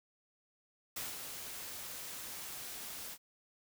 white noise with ADSR envelope, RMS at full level -40 dBFS, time 0.96-3.18 s, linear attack 7 ms, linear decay 200 ms, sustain -5 dB, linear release 61 ms, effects none

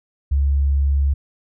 sine tone, 69.8 Hz, C#2, 13 cents sharp, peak -14 dBFS, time 0.31-1.14 s, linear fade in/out 10 ms, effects none

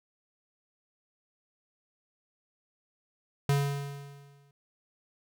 square tone with exponential decay, 141.3 Hz, C#3, 34 cents sharp, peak -22 dBFS, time 3.49-4.51 s, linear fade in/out 2 ms, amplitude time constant 220 ms, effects none

